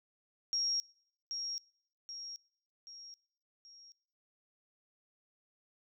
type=tone with echo; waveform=sine; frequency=5588 Hz; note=F8; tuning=in tune; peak=-30 dBFS; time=0.53-0.8 s; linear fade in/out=0 ms; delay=780 ms; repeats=4; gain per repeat=-6 dB; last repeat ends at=3.92 s; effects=noise-tail reverb RT60 0.7 s tail -26 dB re dry